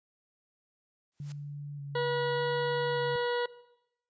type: noise with exponential growth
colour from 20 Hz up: white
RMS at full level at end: -47 dBFS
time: 1.12-1.32 s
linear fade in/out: 0 ms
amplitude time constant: 43 ms
type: tone with vibrato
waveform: sine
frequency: 143.1 Hz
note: D3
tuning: 45 cents flat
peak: -36 dBFS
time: 1.2-3.16 s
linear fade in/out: 2 ms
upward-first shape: square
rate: 0.85 Hz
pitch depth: 18 cents each way
type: harmonic tone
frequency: 483.6 Hz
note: B4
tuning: 36 cents flat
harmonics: 1 / 2 / 3 / 4 / 6 / 7 / 8 / 9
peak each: -29 / -35 / -39 / -41 / -45 / -46 / -47 / -48 dBFS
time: 1.95-3.46 s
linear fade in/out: 5 ms
effects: noise-tail reverb RT60 0.8 s tail -18 dB re dry + resampled to 16000 Hz